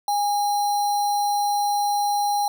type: tone with sample-and-hold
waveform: sine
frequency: 820 Hz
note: G#5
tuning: 22 cents flat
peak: -19 dBFS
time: 0.08-2.48 s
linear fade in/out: 2 ms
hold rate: 4900 Hz
effects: none